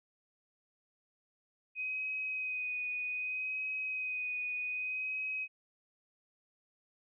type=tone with vibrato; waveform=sine; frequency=2508 Hz; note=D#7; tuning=13 cents sharp; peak=-34 dBFS; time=1.75-5.48 s; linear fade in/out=50 ms; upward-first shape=sine; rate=0.64 Hz; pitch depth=21 cents each way; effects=none